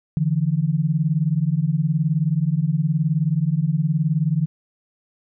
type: beating tone pair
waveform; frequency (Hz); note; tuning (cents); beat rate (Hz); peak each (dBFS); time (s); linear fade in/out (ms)
sine; 146.7 / 165.7; D3 / E3; -2 / +9; 19; -20; 0.17-4.46; 0
effects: none